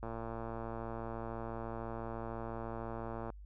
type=click train; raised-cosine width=1 ms; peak=-28 dBFS; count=374; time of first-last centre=0.03-3.302 s; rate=114 Hz; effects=added 50 Hz sine -48 dBFS peak until 3.45 s

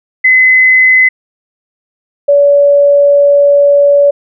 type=tone pair in turn; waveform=sine; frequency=2033 / 570.5 Hz; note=B6 / C#5; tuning=+50 / +50 cents; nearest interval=octave + minor seventh; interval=2200 cents; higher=first; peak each=-3 dBFS; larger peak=neither; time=0.24-1.09 / 2.28-4.11 s; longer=second; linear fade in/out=10 ms; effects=none

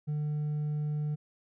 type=tone with hard clipping; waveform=sine; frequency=150 Hz; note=D3; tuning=37 cents sharp; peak=-30 dBFS; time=0.07-1.16 s; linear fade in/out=20 ms; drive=2 dB; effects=none

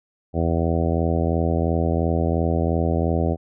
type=harmonic tone; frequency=82.9 Hz; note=E2; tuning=10 cents sharp; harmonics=1 / 2 / 3 / 4 / 5 / 6 / 7 / 8 / 9; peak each=-22 / -25 / -27 / -28 / -29 / -30 / -30 / -31 / -32 dBFS; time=0.33-3.37 s; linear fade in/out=50 ms; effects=none

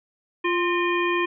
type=harmonic tone with a mistuned harmonic; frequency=349.2 Hz; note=F4; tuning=in tune; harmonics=1 / 3 / 5 / 7 / 9; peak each=-23 / -26 / -29 / -28 / -36 dBFS; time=0.44-1.26 s; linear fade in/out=10 ms; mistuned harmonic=5; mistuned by=+70 cents; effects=none

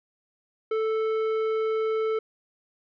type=tone with tanh clipping; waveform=triangle; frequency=440 Hz; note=A4; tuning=in tune; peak=-25 dBFS; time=0.71-2.19 s; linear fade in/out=5 ms; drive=15 dB; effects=none

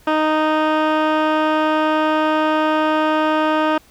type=tone with low-pass filter; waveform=15% pulse; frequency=310.1 Hz; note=D#4; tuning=6 cents flat; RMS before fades=-17 dBFS; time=0.07-3.78 s; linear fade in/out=5 ms; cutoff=2100 Hz; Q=1.4; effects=pink hiss -51 dBFS RMS until 3.9 s

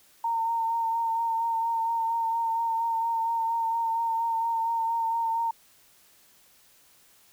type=tone with vibrato; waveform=sine; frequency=915 Hz; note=A#5; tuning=32 cents flat; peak=-24 dBFS; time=0.24-5.51 s; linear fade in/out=5 ms; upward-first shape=sine; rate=4.3 Hz; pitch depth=21 cents each way; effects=white hiss -59 dBFS RMS until 7.32 s

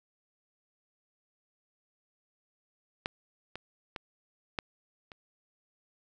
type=clicks; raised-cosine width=0.3 ms; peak=-15 / -23 / -21 / -15 / -30 dBFS; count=5; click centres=3.059 / 3.556 / 3.962 / 4.588 / 5.118 s; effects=none

